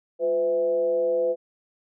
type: tone with frequency modulation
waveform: sine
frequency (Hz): 506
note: B4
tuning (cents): +42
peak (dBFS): -20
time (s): 0.19-1.36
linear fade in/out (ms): 50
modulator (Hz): 152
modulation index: 0.52
effects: none